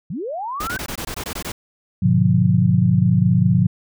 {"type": "linear sweep", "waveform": "sine", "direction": "up", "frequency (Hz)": [130.81, 1568], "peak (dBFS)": -24, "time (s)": [0.1, 0.78], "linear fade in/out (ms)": 5}
{"type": "noise bursts", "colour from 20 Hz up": "pink", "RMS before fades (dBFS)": -28, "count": 10, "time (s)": [0.6, 1.52], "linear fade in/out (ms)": 5, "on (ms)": 74, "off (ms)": 20}
{"type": "chord", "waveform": "sine", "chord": "G# diminished seventh", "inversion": "none", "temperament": "just", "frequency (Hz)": [103.83, 124.59, 149.51, 179.41], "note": ["G#2", "B2", "D3", "F3"], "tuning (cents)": [0, 16, 31, 47], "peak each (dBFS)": [-19, -18, -20, -16], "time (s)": [2.02, 3.67], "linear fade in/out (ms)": 10}
{"effects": []}